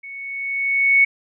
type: tone with level ramp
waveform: sine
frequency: 2217 Hz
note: C#7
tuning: in tune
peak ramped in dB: -33 to -9 dBFS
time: 0.03-1.05 s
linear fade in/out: 10 ms
effects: none